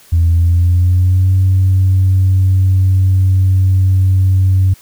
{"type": "tone with pitch glide", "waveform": "sine", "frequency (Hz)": [84, 94.29], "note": ["E2", "F#2"], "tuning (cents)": [33, 33], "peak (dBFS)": -6, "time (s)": [0.12, 4.74], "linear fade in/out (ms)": 10, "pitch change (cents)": 200, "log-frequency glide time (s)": [0.3, 1.33], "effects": ["tanh soft clip ceiling -4 dBFS", "white hiss -44 dBFS RMS until 4.81 s"]}